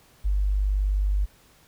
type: tone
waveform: sine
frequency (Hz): 49.55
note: G1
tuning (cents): +19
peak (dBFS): -20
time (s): 0.24-1.26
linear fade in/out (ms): 20
effects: pink hiss -57 dBFS RMS until 1.67 s